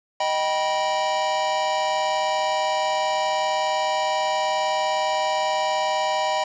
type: chord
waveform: square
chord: Eb augmented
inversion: none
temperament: just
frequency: 622.3 / 777.8 / 972.3 Hz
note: Eb5 / G5 / B5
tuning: 0 / -14 / -27 cents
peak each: -26 dBFS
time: 0.2-6.44 s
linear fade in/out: 5 ms
effects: resampled to 16000 Hz + 7-bit